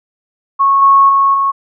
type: tone with level steps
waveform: sine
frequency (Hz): 1100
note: C#6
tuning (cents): -14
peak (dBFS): -7 / -4 / -7 / -10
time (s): 0.59-1.52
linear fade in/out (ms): 20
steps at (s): 0.82 / 1.09 / 1.34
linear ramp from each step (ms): 2
effects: none